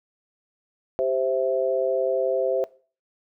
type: chord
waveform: sine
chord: C major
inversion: second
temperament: equal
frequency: 392 / 523.3 / 659.3 Hz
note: G4 / C5 / E5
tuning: 0 / 0 / 0 cents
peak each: -27 / -23 / -25 dBFS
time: 0.99-2.64 s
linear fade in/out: 0 ms
effects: noise-tail reverb RT60 0.4 s tail -20 dB re dry